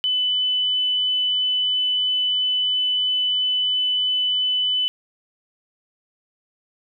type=tone; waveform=sine; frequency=3001 Hz; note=F#7; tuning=24 cents sharp; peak=-18 dBFS; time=0.04-4.88 s; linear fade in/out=0 ms; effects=none